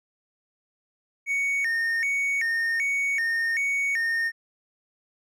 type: tone with vibrato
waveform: triangle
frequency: 2022 Hz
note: B6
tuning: 40 cents sharp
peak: -21 dBFS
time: 1.26-4.32 s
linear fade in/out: 50 ms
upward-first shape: square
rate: 1.3 Hz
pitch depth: 170 cents each way
effects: none